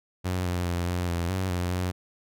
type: tone with pitch steps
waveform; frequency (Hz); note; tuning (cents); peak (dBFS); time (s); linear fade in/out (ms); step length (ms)
sawtooth; 91.2 / 88.8 / 87.1 / 88.9 / 85.8 / 94 / 88.8 / 90.8; F#2 / F2 / F2 / F2 / F2 / F#2 / F2 / F#2; -24 / +29 / -4 / +31 / -30 / +28 / +29 / -32; -22; 0.24-1.92; 20; 210
effects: none